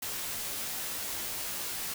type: noise with comb filter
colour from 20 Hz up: white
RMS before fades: -36 dBFS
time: 0.02-1.94 s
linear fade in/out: 5 ms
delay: 15 ms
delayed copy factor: -0.7
effects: none